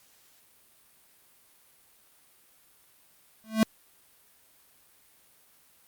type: tone with exponential growth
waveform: square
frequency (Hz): 220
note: A3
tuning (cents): 0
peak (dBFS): -16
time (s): 3.44-3.63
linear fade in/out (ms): 0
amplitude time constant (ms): 40
effects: white hiss -61 dBFS RMS until 5.87 s + Opus 48 kbps